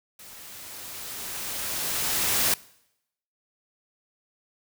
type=noise with level ramp; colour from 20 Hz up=white; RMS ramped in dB=-46 to -22 dBFS; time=0.19-2.54 s; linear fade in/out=2 ms; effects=noise-tail reverb RT60 0.8 s tail -22 dB re dry